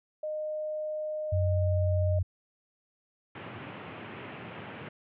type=tone; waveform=sine; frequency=614 Hz; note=D#5; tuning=23 cents flat; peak=-31 dBFS; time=0.23-2.19 s; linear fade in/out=5 ms
type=tone with pitch glide; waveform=sine; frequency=92.2 to 91.51 Hz; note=F#2 to F#2; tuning=-6 to -19 cents; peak=-24 dBFS; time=1.32-2.23 s; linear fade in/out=10 ms; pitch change=-13 cents; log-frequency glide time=1.51-2.01 s
type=band-pass noise; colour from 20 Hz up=pink; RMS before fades=-43 dBFS; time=3.35-4.89 s; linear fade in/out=5 ms; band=100 to 3000 Hz; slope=48 dB/octave
effects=none